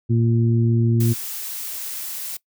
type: harmonic tone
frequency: 115.8 Hz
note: A#2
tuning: 11 cents flat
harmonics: 1 / 2 / 3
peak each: -16 / -22 / -26 dBFS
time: 0.09-1.14 s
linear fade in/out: 20 ms
type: noise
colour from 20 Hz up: blue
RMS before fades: -30 dBFS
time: 1-2.37 s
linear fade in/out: 5 ms
effects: noise-tail reverb RT60 0.1 s tail -21 dB re dry